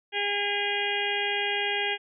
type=harmonic tone; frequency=407.1 Hz; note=G#4; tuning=35 cents flat; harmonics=1 / 2 / 4 / 5 / 6 / 7 / 8; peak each=-33 / -33 / -33 / -33 / -33 / -33 / -33 dBFS; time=0.12-1.98 s; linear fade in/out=50 ms; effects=none